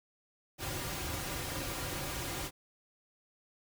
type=noise with comb filter; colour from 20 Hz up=pink; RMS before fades=-38 dBFS; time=0.58-2.51 s; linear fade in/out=50 ms; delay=4.6 ms; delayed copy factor=-0.65; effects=none